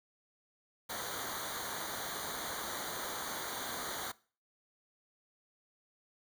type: noise with comb filter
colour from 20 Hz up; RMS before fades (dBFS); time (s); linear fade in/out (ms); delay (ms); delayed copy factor
pink; -40; 0.89-4.12; 10; 0.38; -0.95
effects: noise-tail reverb RT60 0.4 s tail -21 dB re dry